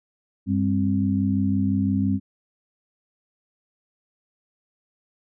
sine tone cluster, 97.5 / 198.9 / 264.8 Hz, G2 / G3 / C4, -9 / +25 / +21 cents, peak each -25 / -22 / -24 dBFS, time 0.46-2.2 s, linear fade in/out 50 ms, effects none

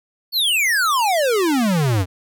square exponential sweep, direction down, 4552 to 86.4 Hz, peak -16 dBFS, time 0.32-2.06 s, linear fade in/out 50 ms, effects none

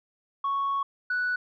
sine tone pair in turn, 1108.7 / 1479.9 Hz, C#6 / F#6, 0 / 0 cents, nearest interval perfect fourth, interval 500 cents, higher second, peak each -23 dBFS, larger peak neither, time 0.44-0.83 / 1.1-1.36 s, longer first, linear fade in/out 5 ms, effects tanh soft clip ceiling -22 dBFS

